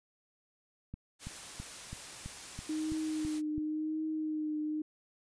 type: click train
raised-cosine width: 5 ms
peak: -29 dBFS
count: 9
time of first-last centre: 0.94-3.58 s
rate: 3.03 Hz
type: noise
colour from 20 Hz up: white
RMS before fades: -46 dBFS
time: 1.19-3.42 s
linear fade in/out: 50 ms
type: tone with vibrato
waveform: sine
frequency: 309 Hz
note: D#4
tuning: 12 cents flat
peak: -32 dBFS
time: 2.69-4.82 s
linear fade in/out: 5 ms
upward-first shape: triangle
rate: 0.92 Hz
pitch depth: 31 cents each way
effects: resampled to 22050 Hz